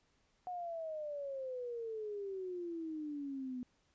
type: exponential sweep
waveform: sine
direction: down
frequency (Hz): 732 to 246.9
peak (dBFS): -39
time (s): 0.47-3.63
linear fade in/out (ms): 0
effects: pink hiss -75 dBFS RMS until 3.94 s + resampled to 16000 Hz